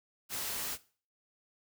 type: noise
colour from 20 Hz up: white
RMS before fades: -37 dBFS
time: 0.29-0.78 s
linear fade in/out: 50 ms
effects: noise-tail reverb RT60 0.4 s tail -18 dB re dry